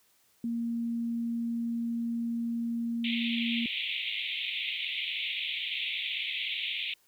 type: tone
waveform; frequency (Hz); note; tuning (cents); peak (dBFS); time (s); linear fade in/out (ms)
sine; 233.1; A#3; 0; -29; 0.44-3.66; 2
type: band-pass noise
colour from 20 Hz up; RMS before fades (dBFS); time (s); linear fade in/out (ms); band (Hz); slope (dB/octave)
white; -34; 3.04-6.94; 5; 2100 to 3700; 96
effects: white hiss -67 dBFS RMS until 7.07 s